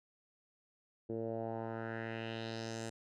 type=tone with low-pass filter sweep; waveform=10% pulse; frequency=113.2 Hz; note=A2; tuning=50 cents sharp; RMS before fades=-41 dBFS; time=1.09-2.9 s; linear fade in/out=10 ms; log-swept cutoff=400 to 8300 Hz; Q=2.6; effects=none